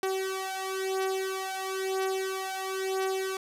sawtooth beating tone pair, 380.9 / 381.9 Hz, G4 / G4, -50 / -45 cents, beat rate 1 Hz, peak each -28 / -29 dBFS, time 0.03-3.37 s, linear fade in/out 2 ms, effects resampled to 32000 Hz + 8-bit

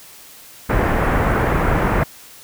pink low-pass noise, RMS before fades -17 dBFS, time 0.69-2.04 s, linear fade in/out 10 ms, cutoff 1900 Hz, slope 24 dB/octave, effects white hiss -42 dBFS RMS until 2.43 s

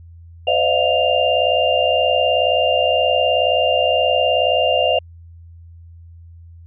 sine tone cluster, 511 / 589 / 651 / 710 / 2795 Hz, C5 / D5 / E5 / F5 / F7, -41 / +5 / -22 / +28 / +1 cents, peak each -20 dBFS, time 0.47-4.99 s, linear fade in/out 5 ms, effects added 84 Hz sine -38 dBFS peak until 6.66 s

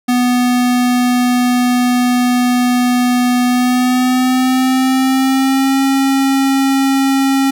square tone with pitch glide, 246.9 to 270.8 Hz, B3 to C#4, 0 to -40 cents, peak -11 dBFS, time 0.08-7.51 s, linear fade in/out 10 ms, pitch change +160 cents, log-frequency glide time 3.46-5.82 s, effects none

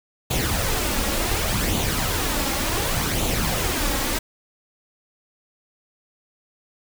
pink noise with flanger, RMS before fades -23 dBFS, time 0.3-4.19 s, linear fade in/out 10 ms, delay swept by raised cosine 0.28 to 3.68 ms, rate 0.68 Hz, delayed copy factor +0.5, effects none

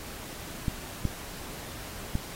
clicks, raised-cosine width 5 ms, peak -14 dBFS, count 3, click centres 0.682 / 1.053 / 2.154 s, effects pink hiss -42 dBFS RMS until 2.35 s + AAC 48 kbps

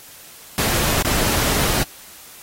pink noise with dropouts, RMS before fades -20 dBFS, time 0.58-1.83 s, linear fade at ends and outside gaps 0 ms, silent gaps 1.022-1.048 s, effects white hiss -42 dBFS RMS until 2.42 s + AAC 48 kbps

